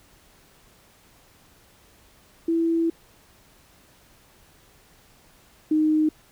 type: tone pair in turn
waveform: sine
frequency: 331.1 / 309.4 Hz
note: E4 / D#4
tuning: +8 / -10 cents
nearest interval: minor second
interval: 118 cents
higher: first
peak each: -19 / -17 dBFS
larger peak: second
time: 2.48-2.9 / 5.71-6.09 s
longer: first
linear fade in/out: 5 ms
effects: pink hiss -56 dBFS RMS until 6.31 s